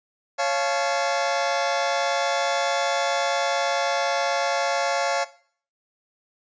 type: chord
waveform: sawtooth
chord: Db augmented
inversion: none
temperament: just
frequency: 554.4 / 693 / 866.2 Hz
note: Db5 / F5 / A5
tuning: 0 / -14 / -27 cents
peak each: -21 / -21 / -24 dBFS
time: 0.38-5.25 s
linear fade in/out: 20 ms
effects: noise-tail reverb RT60 0.5 s tail -17 dB re dry + resampled to 16000 Hz